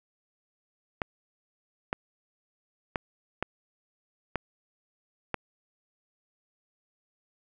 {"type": "clicks", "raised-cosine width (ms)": 0.5, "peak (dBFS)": -13, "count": 6, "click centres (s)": [1.018, 1.929, 2.958, 3.426, 4.357, 5.343], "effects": []}